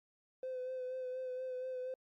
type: tone with vibrato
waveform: triangle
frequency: 511 Hz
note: C5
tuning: 41 cents flat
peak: -35 dBFS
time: 0.43-1.94 s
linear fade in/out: 2 ms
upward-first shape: sine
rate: 4.2 Hz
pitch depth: 25 cents each way
effects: tanh soft clip ceiling -35 dBFS + Opus 48 kbps